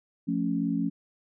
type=chord; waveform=sine; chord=F augmented; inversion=none; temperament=equal; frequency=174.61 / 220 / 277.2 Hz; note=F3 / A3 / C#4; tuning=0 / 0 / 0 cents; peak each=-30 / -30 / -28 dBFS; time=0.27-0.9 s; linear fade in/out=20 ms; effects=none